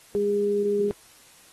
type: tone pair together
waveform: sine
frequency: 204 / 408 Hz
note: G#3 / G#4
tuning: -31 / -31 cents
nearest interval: octave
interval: 1200 cents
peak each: -30 / -21 dBFS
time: 0.15-0.91 s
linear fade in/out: 0 ms
effects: white hiss -53 dBFS RMS until 1.52 s + AAC 32 kbps